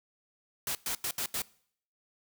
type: noise bursts at uneven times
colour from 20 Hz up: white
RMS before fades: -33 dBFS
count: 5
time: 0.67-0.75 / 0.86-0.95 / 1.04-1.11 / 1.18-1.26 / 1.34-1.42 s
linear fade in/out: 2 ms
effects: noise-tail reverb RT60 0.6 s tail -22 dB re dry